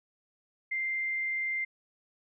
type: tone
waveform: sine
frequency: 2093 Hz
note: C7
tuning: in tune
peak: -29 dBFS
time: 0.71-1.65 s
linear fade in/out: 10 ms
effects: none